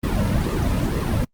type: noise with flanger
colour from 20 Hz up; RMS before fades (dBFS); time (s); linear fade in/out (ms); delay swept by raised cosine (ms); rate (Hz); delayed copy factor
brown; -21; 0.03-1.25; 10; 1.3 to 2.7; 2.1; -0.8
effects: noise-tail reverb RT60 0.1 s tail -26 dB re dry + Opus 32 kbps